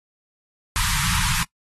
pink band-stop noise, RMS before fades -22 dBFS, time 0.76-1.43 s, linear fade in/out 0 ms, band 180 to 890 Hz, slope 96 dB/octave, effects noise-tail reverb RT60 0.1 s tail -21 dB re dry + AAC 32 kbps

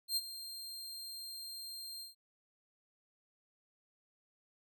sawtooth tone with ADSR envelope, 4186 Hz, C8, in tune, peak -27 dBFS, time 0.08-2.15 s, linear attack 84 ms, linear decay 39 ms, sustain -14 dB, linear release 140 ms, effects none

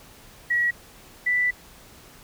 sine tone pair in turn, 1920 / 1977.4 Hz, B6 / B6, -49 / +2 cents, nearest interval minor second, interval 51 cents, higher second, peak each -19 dBFS, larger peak neither, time 0.5-0.71 / 1.26-1.51 s, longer second, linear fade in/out 10 ms, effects pink hiss -49 dBFS RMS until 2.23 s

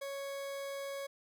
40% pulse tone, 554.4 Hz, C#5, in tune, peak -38 dBFS, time 0.01-1.07 s, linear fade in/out 10 ms, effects none

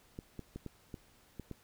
clicks, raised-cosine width 3 ms, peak -29 dBFS, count 7, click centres 0.189 / 0.393 / 0.56 / 0.663 / 0.942 / 1.397 / 1.513 s, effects pink hiss -65 dBFS RMS until 1.63 s

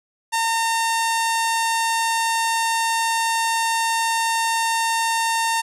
sawtooth tone with low-pass filter, 911 Hz, A#5, 40 cents flat, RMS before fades -21 dBFS, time 0.32-5.62 s, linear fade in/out 20 ms, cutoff 10000 Hz, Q 1.6, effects none

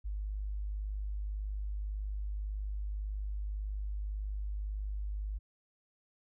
sine tone, 50.9 Hz, G#1, 34 cents flat, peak -34 dBFS, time 0.04-5.39 s, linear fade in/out 20 ms, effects none

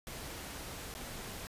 pink noise with dropouts, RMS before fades -44 dBFS, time 0.07-1.47 s, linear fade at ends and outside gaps 0 ms, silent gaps 0.94-0.95 s, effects resampled to 32000 Hz

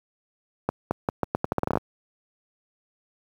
accelerating click train, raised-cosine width 1 ms, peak -8 dBFS, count 14, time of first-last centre 0.69-1.773 s, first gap 220 ms, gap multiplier 0.81, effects high-pass 80 Hz 12 dB/octave + 8-bit

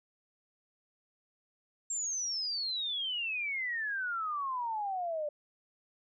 sine exponential sweep, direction down, 7520 to 582 Hz, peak -32 dBFS, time 1.9-5.29 s, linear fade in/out 5 ms, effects none

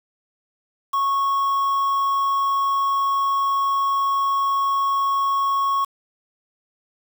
triangle tone with quantisation, 1102 Hz, C#6, 11 cents flat, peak -16 dBFS, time 0.93-5.85 s, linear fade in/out 10 ms, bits 6, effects none

